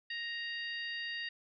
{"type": "harmonic tone", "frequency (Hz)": 934, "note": "A#5", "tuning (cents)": 3, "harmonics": [2, 3, 4, 5], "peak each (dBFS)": [-39, -43, -47, -47], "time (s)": [0.1, 1.29], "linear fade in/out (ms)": 5, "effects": []}